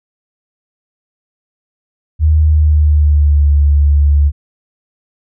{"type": "tone with pitch glide", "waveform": "sine", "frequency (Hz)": [77.5, 72.31], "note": ["D#2", "D2"], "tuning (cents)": [-6, -26], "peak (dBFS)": -6, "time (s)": [2.19, 4.32], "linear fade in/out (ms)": 50, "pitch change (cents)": -120, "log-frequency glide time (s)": [2.39, 3.49], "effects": []}